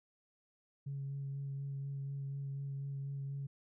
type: tone with vibrato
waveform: sine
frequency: 138.59 Hz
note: C#3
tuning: in tune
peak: -37 dBFS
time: 0.86-3.47 s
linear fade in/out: 10 ms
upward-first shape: sine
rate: 4.1 Hz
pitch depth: 13 cents each way
effects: tanh soft clip ceiling -34 dBFS